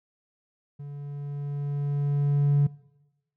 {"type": "tone with level ramp", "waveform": "triangle", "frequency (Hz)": 143.3, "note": "D3", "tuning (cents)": -42, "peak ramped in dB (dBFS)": [-34, -13], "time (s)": [0.79, 2.67], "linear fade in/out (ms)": 10, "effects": ["noise-tail reverb RT60 1.0 s tail -24 dB re dry", "tanh soft clip ceiling -14 dBFS"]}